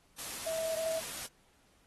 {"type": "tone in noise", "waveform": "sine", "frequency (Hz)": 648, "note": "E5", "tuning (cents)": -30, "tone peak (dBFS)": -32, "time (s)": [0.46, 1], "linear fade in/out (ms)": 10, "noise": "white", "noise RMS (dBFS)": -41, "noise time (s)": [0.18, 1.27], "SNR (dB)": 6, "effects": ["pink hiss -68 dBFS RMS until 1.86 s", "AAC 32 kbps"]}